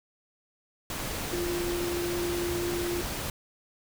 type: tone in noise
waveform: sine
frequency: 348.4 Hz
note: F4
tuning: 4 cents flat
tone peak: -29 dBFS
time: 1.33-3.01 s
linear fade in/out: 2 ms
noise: pink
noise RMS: -34 dBFS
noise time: 0.9-3.3 s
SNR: +2 dB
effects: none